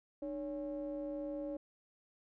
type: ring-modulated tone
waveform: triangle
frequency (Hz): 130.81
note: C3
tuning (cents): 0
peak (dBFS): -33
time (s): 0.22-1.57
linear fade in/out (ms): 5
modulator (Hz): 433
effects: none